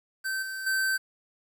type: tone with level steps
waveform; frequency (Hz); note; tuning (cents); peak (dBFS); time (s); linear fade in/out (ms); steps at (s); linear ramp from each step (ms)
square; 1547; G6; -23; -29 / -34 / -25; 0.24-0.98; 20; 0.42 / 0.66; 10
effects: 9-bit